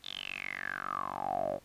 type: tone with band-pass filter sweep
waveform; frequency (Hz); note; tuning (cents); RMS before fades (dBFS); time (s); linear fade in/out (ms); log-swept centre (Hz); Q
10% pulse; 47.41; F#1; +43; -37; 0.02-1.6; 50; 3800 to 530; 9.9
effects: pink hiss -62 dBFS RMS until 1.64 s + resampled to 32000 Hz